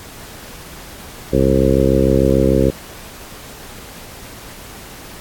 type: harmonic tone with a mistuned harmonic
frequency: 66.7 Hz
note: C2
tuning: 34 cents sharp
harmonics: 1 / 2 / 3 / 4 / 5 / 6 / 7 / 8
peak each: -19 / -19 / -19 / -19 / -19 / -19 / -19 / -19 dBFS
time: 1.32-2.71 s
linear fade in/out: 20 ms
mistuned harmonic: 1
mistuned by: -56 cents
effects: pink hiss -36 dBFS RMS until 5.2 s + AAC 64 kbps